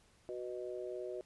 harmonic tone, 123.47 Hz, B2, in tune, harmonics 3 / 4 / 5, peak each -42 / -46 / -45 dBFS, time 0.29-1.21 s, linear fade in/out 0 ms, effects pink hiss -68 dBFS RMS until 1.25 s + resampled to 24000 Hz

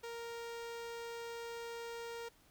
sawtooth tone with notch filter, 466.2 Hz, A#4, in tune, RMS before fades -45 dBFS, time 0.03-2.29 s, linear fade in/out 10 ms, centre 11000 Hz, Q 1.4, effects pink hiss -67 dBFS RMS until 2.5 s

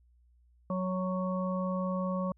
harmonic tone, 185 Hz, F#3, in tune, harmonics 1 / 3 / 5 / 6, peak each -31 / -35 / -46 / -38 dBFS, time 0.7-2.32 s, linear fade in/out 2 ms, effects added 60 Hz sine -61 dBFS peak until 2.37 s

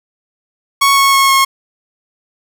sawtooth tone with pitch steps, 1108.7 / 1100.4 / 1092.2 / 1084 Hz, C#6 / C#6 / C#6 / C#6, 0 / -13 / -26 / -39 cents, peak -4 dBFS, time 0.81-1.45 s, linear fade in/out 10 ms, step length 160 ms, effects none

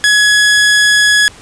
sawtooth tone, 1683 Hz, G#6, 23 cents sharp, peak -3 dBFS, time 0.04-1.28 s, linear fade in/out 0 ms, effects pink hiss -37 dBFS RMS until 1.41 s + resampled to 22050 Hz

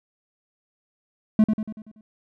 triangle tone with echo, 216 Hz, A3, 32 cents flat, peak -10 dBFS, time 1.39-1.44 s, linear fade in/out 2 ms, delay 95 ms, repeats 6, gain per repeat -6 dB, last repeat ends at 2.01 s, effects none

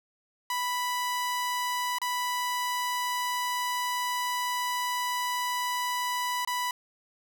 sawtooth tone with dropouts, 987.8 Hz, B5, in tune, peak -24 dBFS, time 0.5-6.71 s, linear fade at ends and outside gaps 2 ms, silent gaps 1.985-2.016 / 6.449-6.474 s, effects none

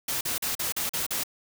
white noise bursts, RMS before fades -29 dBFS, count 7, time 0.08-1.236 s, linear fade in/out 5 ms, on 130 ms, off 41 ms, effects none

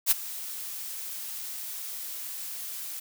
blue noise with ADSR envelope, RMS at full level -19 dBFS, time 0.06-3 s, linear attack 52 ms, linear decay 18 ms, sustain -18 dB, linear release 9 ms, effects none

